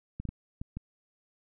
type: clicks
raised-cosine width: 5 ms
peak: -24 dBFS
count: 5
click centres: 0.2 / 0.253 / 0.29 / 0.615 / 0.77 s
effects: none